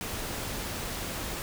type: noise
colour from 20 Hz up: pink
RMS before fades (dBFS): -35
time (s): 0.01-1.42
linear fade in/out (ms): 0
effects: none